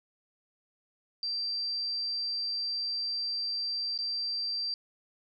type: tone with dropouts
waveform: sine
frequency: 4699 Hz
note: D8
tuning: in tune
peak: -30 dBFS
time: 1.23-4.74 s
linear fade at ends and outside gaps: 1 ms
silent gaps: 3.977-3.988 s
effects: none